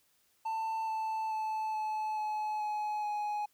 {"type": "tone with pitch steps", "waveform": "triangle", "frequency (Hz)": [890, 880.8, 871.7, 862.7, 853.7, 844.9, 836.2], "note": ["A5", "A5", "A5", "A5", "G#5", "G#5", "G#5"], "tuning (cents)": [20, 2, -16, -34, 47, 30, 12], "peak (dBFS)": -30, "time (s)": [0.45, 3.46], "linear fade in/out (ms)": 10, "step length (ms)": 430, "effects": ["white hiss -71 dBFS RMS until 3.53 s"]}